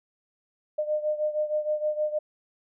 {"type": "beating tone pair", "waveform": "sine", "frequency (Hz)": [605, 611.4], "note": ["D#5", "D#5"], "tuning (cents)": [-49, -30], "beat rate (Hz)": 6.4, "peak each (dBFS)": [-26, -30], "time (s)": [0.78, 2.19], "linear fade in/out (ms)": 10, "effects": []}